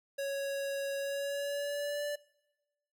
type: tone with pitch glide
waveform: square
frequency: 554.4 to 584.3 Hz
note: C#5 to D5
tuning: 0 to -9 cents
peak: -34 dBFS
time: 0.18-2.16 s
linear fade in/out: 10 ms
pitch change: +91 cents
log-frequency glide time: 0.98-2.04 s
effects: noise-tail reverb RT60 1.0 s tail -23 dB re dry